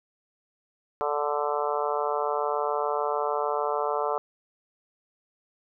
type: harmonic tone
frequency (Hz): 146.83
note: D3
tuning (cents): 0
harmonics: 3 / 4 / 5 / 6 / 7 / 8 / 9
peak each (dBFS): -30 / -31 / -32 / -33 / -33 / -34 / -35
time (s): 1.01-4.18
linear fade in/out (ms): 0
effects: none